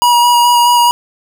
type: tone with vibrato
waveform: square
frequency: 961 Hz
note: B5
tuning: 48 cents flat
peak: -7 dBFS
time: 0.02-0.91 s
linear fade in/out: 0 ms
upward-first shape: square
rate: 4.7 Hz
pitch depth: 11 cents each way
effects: 8-bit